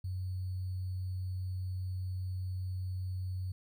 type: tone with sample-and-hold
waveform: sine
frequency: 92.5 Hz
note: F#2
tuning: in tune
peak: -34 dBFS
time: 0.04-3.52 s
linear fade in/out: 5 ms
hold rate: 4410 Hz
effects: none